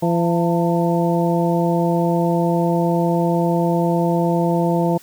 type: harmonic tone with a mistuned harmonic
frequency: 170 Hz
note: F3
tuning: 46 cents flat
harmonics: 1 / 2 / 3 / 4 / 5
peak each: -18 / -21 / -23 / -24 / -25 dBFS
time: 0.02-4.98 s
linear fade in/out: 10 ms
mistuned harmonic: 5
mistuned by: +84 cents
effects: white hiss -47 dBFS RMS until 5.02 s